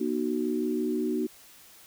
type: tone cluster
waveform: sine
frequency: 240.4 / 306.7 / 372.5 Hz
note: B3 / D#4 / F#4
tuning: -46 / -25 / +12 cents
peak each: -30 dBFS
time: 0-1.27 s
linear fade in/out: 10 ms
effects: white hiss -53 dBFS RMS until 1.86 s